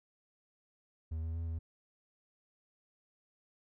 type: tone with pitch steps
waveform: triangle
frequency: 80 / 81.4 / 83.1 / 81.8 Hz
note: D#2 / E2 / E2 / E2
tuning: +49 / -21 / +15 / -13 cents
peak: -33 dBFS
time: 1.11-1.59 s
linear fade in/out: 10 ms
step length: 120 ms
effects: none